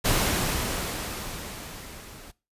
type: noise with level ramp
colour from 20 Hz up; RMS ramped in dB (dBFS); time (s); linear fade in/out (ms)
pink; -22 to -46; 0.04-2.32; 20
effects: noise-tail reverb RT60 0.3 s tail -22 dB re dry + resampled to 32000 Hz